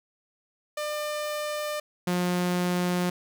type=tone pair in turn; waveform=sawtooth; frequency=599 / 178.42 Hz; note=D5 / F3; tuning=+34 / +37 cents; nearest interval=octave + major sixth; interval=2097 cents; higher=first; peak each=-25 / -20 dBFS; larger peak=second; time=0.77-1.8 / 2.07-3.1 s; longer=neither; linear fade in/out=5 ms; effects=none